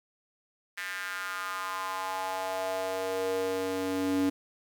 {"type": "tone with high-pass filter sweep", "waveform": "square", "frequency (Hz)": 94.2, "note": "F#2", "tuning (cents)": 32, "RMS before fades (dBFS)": -32, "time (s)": [0.77, 4.3], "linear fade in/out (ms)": 10, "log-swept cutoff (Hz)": [1800, 280], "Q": 3.9, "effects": ["10-bit"]}